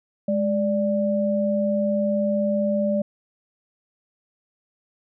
sine tone pair together, 207.6 / 587.3 Hz, G#3 / D5, 0 / 0 cents, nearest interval octave + tritone, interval 1800 cents, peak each -22 dBFS, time 0.28-3.02 s, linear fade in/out 5 ms, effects none

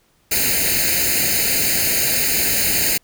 white noise with comb filter, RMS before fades -18 dBFS, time 0.31-2.98 s, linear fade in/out 10 ms, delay 0.44 ms, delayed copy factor +0.95, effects pink hiss -60 dBFS RMS until 3.03 s

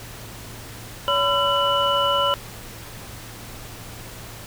sine tone cluster, 566 / 1008 / 1355 / 2962 Hz, C#5 / B5 / E6 / F#7, +36 / +35 / +47 / +1 cents, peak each -23 dBFS, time 1.08-2.34 s, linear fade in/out 0 ms, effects added 113 Hz sine -42 dBFS peak until 4.46 s + pink hiss -39 dBFS RMS until 4.46 s

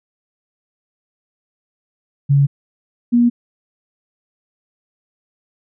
sine tone pair in turn, 140.5 / 239.2 Hz, C#3 / A#3, +24 / +45 cents, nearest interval major sixth, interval 921 cents, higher second, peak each -9 dBFS, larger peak neither, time 2.29-2.47 / 3.12-3.3 s, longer neither, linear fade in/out 20 ms, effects none

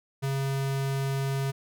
square tone, 136.4 Hz, C#3, 28 cents flat, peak -27 dBFS, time 0.22-1.52 s, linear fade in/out 20 ms, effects none

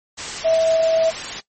sine tone in noise, 650 Hz, E5, 24 cents flat, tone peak -13 dBFS, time 0.44-1.11 s, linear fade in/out 20 ms, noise white, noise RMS -28 dBFS, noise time 0.17-1.41 s, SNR +12 dB, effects noise-tail reverb RT60 0.1 s tail -19 dB re dry + MP3 32 kbps

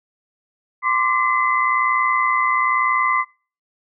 sine tone cluster, 1043 / 1164 / 2035 Hz, C6 / D6 / C7, -6 / -16 / -49 cents, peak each -20 dBFS, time 0.82-3.25 s, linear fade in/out 50 ms, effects noise-tail reverb RT60 0.4 s tail -25 dB re dry

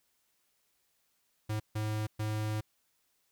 square tone bursts at uneven times, 107.5 Hz, A2, 40 cents flat, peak -32 dBFS, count 3, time 1.49-1.6 / 1.75-2.07 / 2.19-2.61 s, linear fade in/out 10 ms, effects white hiss -75 dBFS RMS until 3.31 s

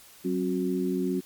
sine tone cluster, 187.7 / 269.8 / 364.2 Hz, F#3 / C#4 / F#4, +25 / -47 / -27 cents, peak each -29 dBFS, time 0.24-1.21 s, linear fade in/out 20 ms, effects white hiss -52 dBFS RMS until 1.25 s + MP3 96 kbps

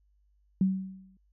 sine tone with exponential decay, 190 Hz, F#3, 46 cents sharp, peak -19 dBFS, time 0.61-1.17 s, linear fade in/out 2 ms, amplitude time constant 120 ms, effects added 50 Hz sine -64 dBFS peak until 1.32 s

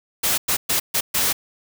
white noise bursts at uneven times, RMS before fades -20 dBFS, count 5, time 0.23-0.38 / 0.48-0.57 / 0.69-0.8 / 0.94-1.01 / 1.14-1.33 s, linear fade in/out 10 ms, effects none

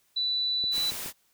sine tone, 3970 Hz, B7, 8 cents sharp, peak -25 dBFS, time 0.16-0.91 s, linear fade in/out 10 ms
click train, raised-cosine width 2 ms, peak -30 dBFS, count 4, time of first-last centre 0.64-1.061 s, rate 7.13 Hz
white noise, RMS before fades -36 dBFS, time 0.71-1.13 s, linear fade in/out 50 ms
effects white hiss -68 dBFS RMS until 1.33 s

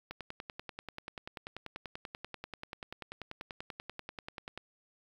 click train, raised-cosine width 0.3 ms, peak -25 dBFS, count 47, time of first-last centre 0.11-4.576 s, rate 10.3 Hz, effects 9-bit

